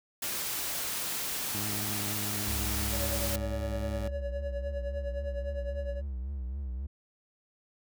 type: noise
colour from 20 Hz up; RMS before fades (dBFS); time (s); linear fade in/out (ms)
white; -34; 0.22-3.36; 5
type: tone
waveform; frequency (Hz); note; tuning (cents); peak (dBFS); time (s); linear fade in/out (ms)
20% pulse; 103.83; G#2; 0; -31; 1.54-4.08; 5
type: tone with vibrato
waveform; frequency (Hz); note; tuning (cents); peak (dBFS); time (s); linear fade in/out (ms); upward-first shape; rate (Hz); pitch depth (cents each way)
triangle; 66.1; C2; +18; -31; 2.47-6.87; 10; triangle; 3.7; 150
type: tone with tremolo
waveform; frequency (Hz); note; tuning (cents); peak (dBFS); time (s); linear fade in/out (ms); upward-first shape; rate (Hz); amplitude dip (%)
triangle; 567; C#5; +39; -30; 2.91-6.02; 50; triangle; 9.8; 85
effects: none